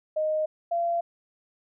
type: tone pair in turn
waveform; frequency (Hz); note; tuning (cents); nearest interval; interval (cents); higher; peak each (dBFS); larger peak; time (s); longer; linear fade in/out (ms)
sine; 620 / 684.2; D#5 / F5; -6 / -36; major second; 170; second; -23; neither; 0.16-0.46 / 0.71-1.01; neither; 10
effects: none